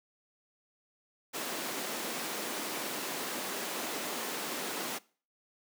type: high-pass noise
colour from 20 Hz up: pink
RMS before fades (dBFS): -37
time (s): 1.33-4.99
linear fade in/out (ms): 20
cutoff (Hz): 230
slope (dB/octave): 24
effects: noise-tail reverb RT60 0.4 s tail -22 dB re dry